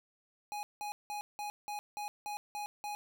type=tone bursts; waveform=square; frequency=830.6 Hz; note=G#5; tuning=in tune; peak=-38 dBFS; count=9; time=0.52-2.95 s; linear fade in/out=0 ms; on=110 ms; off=180 ms; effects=none